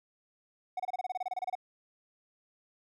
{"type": "tone bursts", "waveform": "triangle", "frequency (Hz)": 740, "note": "F#5", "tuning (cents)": 0, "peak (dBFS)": -29, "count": 15, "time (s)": [0.77, 1.553], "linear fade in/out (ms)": 5, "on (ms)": 27, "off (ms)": 27, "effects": []}